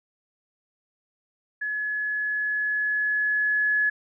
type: tone with level ramp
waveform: sine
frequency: 1700 Hz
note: G#6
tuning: 40 cents sharp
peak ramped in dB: -26 to -19 dBFS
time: 1.61-3.9 s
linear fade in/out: 10 ms
effects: none